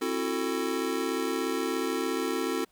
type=chord; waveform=square; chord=F# half-diminished seventh; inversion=second; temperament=just; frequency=266.4 / 333 / 370 / 444 Hz; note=C4 / E4 / F#4 / A4; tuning=+31 / +18 / 0 / +16 cents; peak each=-34 dBFS; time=0.01-2.65 s; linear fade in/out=10 ms; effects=pink hiss -67 dBFS RMS until 2.71 s